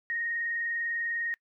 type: tone with vibrato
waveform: sine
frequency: 1861 Hz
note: A#6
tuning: 3 cents flat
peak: -29 dBFS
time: 0.1-1.34 s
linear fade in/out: 0 ms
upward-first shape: triangle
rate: 20 Hz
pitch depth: 28 cents each way
effects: noise-tail reverb RT60 0.1 s tail -24 dB re dry